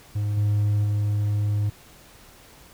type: tone with level steps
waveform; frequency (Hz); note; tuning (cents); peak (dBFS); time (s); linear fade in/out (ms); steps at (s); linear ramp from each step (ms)
triangle; 103.83; G#2; 0; -20 / -16 / -18; 0.15-1.7; 10; 0.37 / 0.84; 5
effects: tanh soft clip ceiling -12 dBFS + pink hiss -50 dBFS RMS until 2.73 s